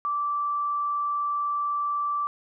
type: tone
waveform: sine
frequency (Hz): 1166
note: D6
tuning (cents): -13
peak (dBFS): -24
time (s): 0.05-2.27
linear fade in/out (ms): 0
effects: none